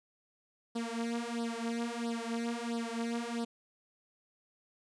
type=tone with flanger; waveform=sawtooth; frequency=233.1 Hz; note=A#3; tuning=in tune; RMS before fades=-36 dBFS; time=0.75-3.45 s; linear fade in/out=10 ms; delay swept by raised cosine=0.21 to 4.81 ms; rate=1.5 Hz; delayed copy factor=+0.9; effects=resampled to 22050 Hz + 11-bit